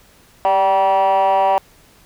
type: tone with frequency modulation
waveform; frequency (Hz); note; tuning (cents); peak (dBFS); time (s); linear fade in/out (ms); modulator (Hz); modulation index
sine; 772; G5; -27; -9; 0.45-1.58; 0; 189; 1.1
effects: tanh soft clip ceiling -11 dBFS + pink hiss -50 dBFS RMS until 2.05 s